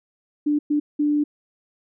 sine tone bursts at uneven times, 295.2 Hz, D4, 9 cents sharp, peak -17 dBFS, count 3, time 0.46-0.59 / 0.7-0.8 / 0.99-1.24 s, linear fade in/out 10 ms, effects none

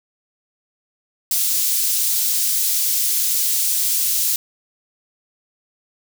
white high-pass noise, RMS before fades -19 dBFS, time 1.31-4.36 s, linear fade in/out 2 ms, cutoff 4800 Hz, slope 12 dB/octave, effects none

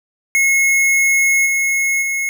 square tone with level steps, 2173 Hz, C#7, 35 cents flat, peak -12 / -15 / -18 dBFS, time 0.35-2.29 s, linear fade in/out 0 ms, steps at 1.45 / 2.01 s, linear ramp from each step 20 ms, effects none

